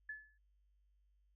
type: tone with exponential decay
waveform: sine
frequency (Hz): 1724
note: A6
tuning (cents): -36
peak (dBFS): -40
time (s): 0.09-0.38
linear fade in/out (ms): 5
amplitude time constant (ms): 63
effects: added 50 Hz sine -70 dBFS peak until 1.35 s